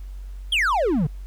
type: exponential sweep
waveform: triangle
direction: down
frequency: 3394 to 133.5 Hz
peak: -16 dBFS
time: 0.52-1.07 s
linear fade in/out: 5 ms
effects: added 47 Hz sine -32 dBFS peak until 1.26 s + pink hiss -58 dBFS RMS until 1.26 s